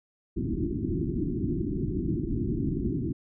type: low-pass noise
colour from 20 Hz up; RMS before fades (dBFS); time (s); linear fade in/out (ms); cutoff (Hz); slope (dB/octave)
white; -29; 0.36-3.13; 10; 370; 96
effects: none